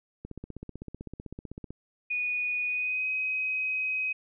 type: click train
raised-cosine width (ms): 3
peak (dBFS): -26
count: 24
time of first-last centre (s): 0.25-1.706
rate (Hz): 15.8
type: tone with pitch glide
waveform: sine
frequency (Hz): 2468 to 2526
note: D#7 to D#7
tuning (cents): -15 to +26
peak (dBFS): -27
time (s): 2.1-4.13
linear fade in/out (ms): 10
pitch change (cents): +41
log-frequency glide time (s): 2.67-3.08
effects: none